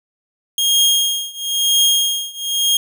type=tone with tremolo; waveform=sawtooth; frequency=3246 Hz; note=G#7; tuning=40 cents flat; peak=-7 dBFS; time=0.58-2.77 s; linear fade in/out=2 ms; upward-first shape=triangle; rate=1 Hz; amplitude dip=95%; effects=none